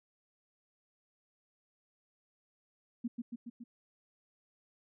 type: tone with echo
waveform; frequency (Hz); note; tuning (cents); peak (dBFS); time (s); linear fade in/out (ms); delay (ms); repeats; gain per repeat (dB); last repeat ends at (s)
sine; 236.9; A#3; +28; -32; 3.04-3.08; 10; 140; 4; -3; 3.64
effects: none